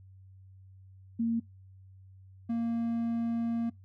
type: tone pair in turn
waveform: sine / triangle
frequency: 230 / 231.7 Hz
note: A#3 / A#3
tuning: -23 / -10 cents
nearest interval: unison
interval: 13 cents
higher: second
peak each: -26 dBFS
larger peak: neither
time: 1.19-1.4 / 2.49-3.7 s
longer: second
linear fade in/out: 10 ms
effects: noise-tail reverb RT60 0.2 s tail -25 dB re dry + added 95 Hz sine -51 dBFS peak until 3.84 s